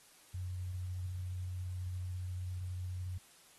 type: tone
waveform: sine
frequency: 90.9 Hz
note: F#2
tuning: 30 cents flat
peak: -37 dBFS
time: 0.34-3.18 s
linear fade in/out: 5 ms
effects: white hiss -62 dBFS RMS until 3.58 s + AAC 32 kbps